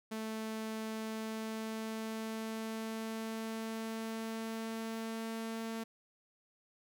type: tone with pitch glide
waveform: sawtooth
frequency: 220 to 225.4 Hz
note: A3 to A3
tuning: 0 to +42 cents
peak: -34 dBFS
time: 0.11-5.84 s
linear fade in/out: 10 ms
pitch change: +42 cents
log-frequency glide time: 0.84-5.64 s
effects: none